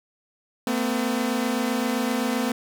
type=tone pair together; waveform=sawtooth; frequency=226.1 / 253.8 Hz; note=A3 / B3; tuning=+47 / +47 cents; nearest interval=major second; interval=200 cents; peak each=-22 / -21 dBFS; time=0.67-2.52 s; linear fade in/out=2 ms; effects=none